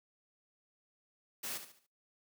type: noise with echo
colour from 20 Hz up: white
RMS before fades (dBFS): -40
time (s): 1.43-1.58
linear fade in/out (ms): 10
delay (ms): 72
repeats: 4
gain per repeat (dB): -9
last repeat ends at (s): 1.868
effects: noise-tail reverb RT60 0.3 s tail -23 dB re dry + high-pass 150 Hz 12 dB/octave